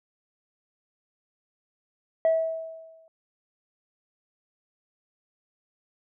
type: tone with exponential decay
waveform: sine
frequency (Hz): 649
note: E5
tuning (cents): -27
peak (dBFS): -15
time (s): 2.25-3.08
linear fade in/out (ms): 1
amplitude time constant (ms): 180
effects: tanh soft clip ceiling -16 dBFS